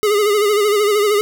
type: tone with vibrato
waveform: square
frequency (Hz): 415.3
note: G#4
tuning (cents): 0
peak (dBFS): -13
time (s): 0.03-1.21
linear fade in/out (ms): 0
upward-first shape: sine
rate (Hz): 13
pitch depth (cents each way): 62
effects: none